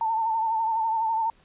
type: tone with vibrato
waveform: sine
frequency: 895 Hz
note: A5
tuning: 29 cents sharp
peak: -22 dBFS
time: 0.01-1.3 s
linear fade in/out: 2 ms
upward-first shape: sine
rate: 12 Hz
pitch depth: 49 cents each way
effects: pink hiss -60 dBFS RMS until 1.44 s + resampled to 8000 Hz